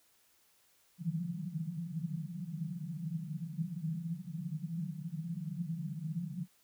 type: band-pass noise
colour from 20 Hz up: white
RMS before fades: -39 dBFS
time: 0.98-6.48 s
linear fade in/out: 50 ms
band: 150 to 180 Hz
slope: 96 dB/octave
effects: white hiss -69 dBFS RMS until 6.63 s